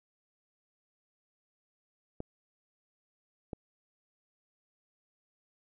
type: clicks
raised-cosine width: 2 ms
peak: -24 dBFS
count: 2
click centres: 2.204 / 3.532 s
effects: none